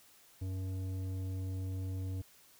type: tone with tanh clipping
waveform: sine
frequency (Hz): 94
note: F#2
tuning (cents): +28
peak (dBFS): -37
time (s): 0.41-2.22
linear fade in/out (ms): 10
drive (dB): 11
effects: white hiss -62 dBFS RMS until 2.59 s